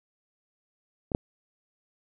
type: clicks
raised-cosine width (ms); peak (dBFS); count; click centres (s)
2; -21 / -9; 2; 1.118 / 1.149
effects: none